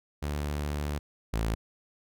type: tone pair in turn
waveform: sawtooth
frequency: 73.42 / 55.37 Hz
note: D2 / A1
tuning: 0 / +12 cents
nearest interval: perfect fourth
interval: 488 cents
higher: first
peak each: -26 / -23 dBFS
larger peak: second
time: 0.22-0.99 / 1.33-1.55 s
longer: first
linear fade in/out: 10 ms
effects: none